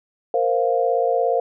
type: chord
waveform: sine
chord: Bb suspended second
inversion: none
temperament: equal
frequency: 466.2 / 523.3 / 698.5 Hz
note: Bb4 / C5 / F5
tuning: 0 / 0 / 0 cents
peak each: -21 dBFS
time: 0.34-1.4 s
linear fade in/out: 2 ms
effects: none